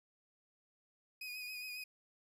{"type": "tone with vibrato", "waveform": "30% pulse", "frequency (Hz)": 2489, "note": "D#7", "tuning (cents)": 0, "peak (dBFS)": -40, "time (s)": [1.21, 1.84], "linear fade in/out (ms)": 5, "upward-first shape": "triangle", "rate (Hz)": 7.3, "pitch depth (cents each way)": 39, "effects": []}